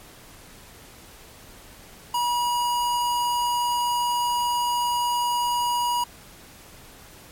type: tone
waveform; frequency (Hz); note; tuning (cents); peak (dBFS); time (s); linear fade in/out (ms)
square; 965; B5; -40; -22; 2.14-6.04; 5
effects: pink hiss -47 dBFS RMS until 7.31 s + MP3 64 kbps